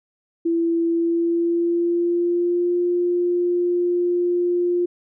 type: tone with pitch glide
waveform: sine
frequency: 334.7 to 351.9 Hz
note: E4 to F4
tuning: +26 to +13 cents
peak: -17 dBFS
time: 0.45-4.86 s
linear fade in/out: 10 ms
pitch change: +87 cents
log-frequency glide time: 0.87-2.76 s
effects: none